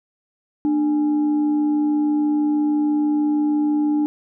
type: tone with frequency modulation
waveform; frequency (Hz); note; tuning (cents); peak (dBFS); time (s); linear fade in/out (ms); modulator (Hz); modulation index
sine; 298.6; D4; +29; -16; 0.65-4.06; 0; 531; 0.26
effects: none